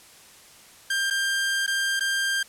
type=tone with dropouts; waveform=sawtooth; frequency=1591 Hz; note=G6; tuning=25 cents sharp; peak=-19 dBFS; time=0.9-2.43 s; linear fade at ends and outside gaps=5 ms; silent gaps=1.102-1.107 / 1.665-1.676 / 1.996-2.006 s; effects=white hiss -50 dBFS RMS until 2.48 s + low-pass 11000 Hz 12 dB/octave